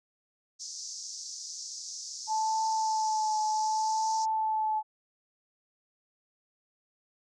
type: band-pass noise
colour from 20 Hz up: white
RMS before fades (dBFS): -41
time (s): 0.59-4.26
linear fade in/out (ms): 20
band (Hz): 5000 to 6500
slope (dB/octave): 48
type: tone with vibrato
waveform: sine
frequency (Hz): 871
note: A5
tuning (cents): -18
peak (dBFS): -26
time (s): 2.27-4.83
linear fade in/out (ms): 50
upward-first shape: triangle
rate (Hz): 0.66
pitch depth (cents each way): 24
effects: none